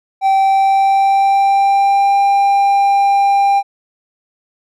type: tone with pitch glide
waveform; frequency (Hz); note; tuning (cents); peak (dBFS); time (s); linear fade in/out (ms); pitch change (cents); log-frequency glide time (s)
triangle; 776 to 796.4; G5 to G5; -18 to +27; -7; 0.21-3.63; 50; +45; 0.35-2.17
effects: none